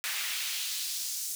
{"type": "noise with high-pass filter sweep", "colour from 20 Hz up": "pink", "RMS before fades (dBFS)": -34, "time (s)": [0.04, 1.35], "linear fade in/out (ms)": 0, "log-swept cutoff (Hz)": [1800, 7000], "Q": 1.3, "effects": []}